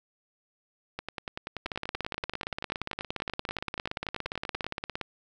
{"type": "two click trains", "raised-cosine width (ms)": 0.3, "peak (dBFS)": [-18, -16], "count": [39, 59], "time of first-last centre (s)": [[0.99, 4.644], [1.66, 5.013]], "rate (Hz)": [10.4, 17.3], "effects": []}